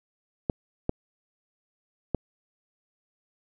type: clicks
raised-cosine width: 2 ms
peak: -11 dBFS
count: 3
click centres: 0.498 / 0.894 / 2.147 s
effects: none